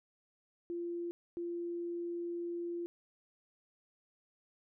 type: tone bursts at uneven times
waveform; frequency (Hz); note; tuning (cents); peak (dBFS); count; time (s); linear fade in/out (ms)
sine; 344.5; F4; -24; -36; 2; 0.7-1.11 / 1.37-2.86; 0
effects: none